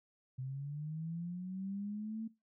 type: linear sweep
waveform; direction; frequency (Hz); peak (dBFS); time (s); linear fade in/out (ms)
sine; up; 127.9 to 225.7; -38; 0.38-2.28; 10
effects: noise-tail reverb RT60 0.2 s tail -18 dB re dry